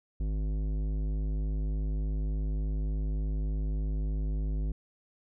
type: tone with tanh clipping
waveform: sine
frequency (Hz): 51.7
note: G#1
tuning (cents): -7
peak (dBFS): -30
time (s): 0.2-4.72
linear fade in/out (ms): 5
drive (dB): 14
effects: none